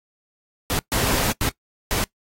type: noise bursts at uneven times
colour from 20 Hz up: pink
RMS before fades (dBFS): -22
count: 4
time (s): 0.7-0.79 / 0.92-1.32 / 1.41-1.49 / 1.91-2.04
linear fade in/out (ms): 0
effects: noise-tail reverb RT60 0.1 s tail -21 dB re dry + AAC 48 kbps